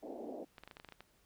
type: band-pass noise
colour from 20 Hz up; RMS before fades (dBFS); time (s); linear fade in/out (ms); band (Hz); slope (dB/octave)
pink; -45; 0.02-0.45; 20; 240 to 730; 48
type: clicks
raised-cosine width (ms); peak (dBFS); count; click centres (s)
0.3; -34; 10; 0.582 / 0.636 / 0.676 / 0.712 / 0.769 / 0.799 / 0.847 / 0.888 / 0.923 / 1.006
effects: pink hiss -71 dBFS RMS until 1.25 s